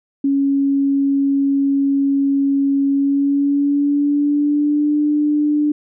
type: tone with pitch glide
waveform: sine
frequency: 277.2 to 297.1 Hz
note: C#4 to D4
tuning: 0 to +20 cents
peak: -13 dBFS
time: 0.24-5.72 s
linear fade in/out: 5 ms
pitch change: +120 cents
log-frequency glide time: 2.89-4.96 s
effects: none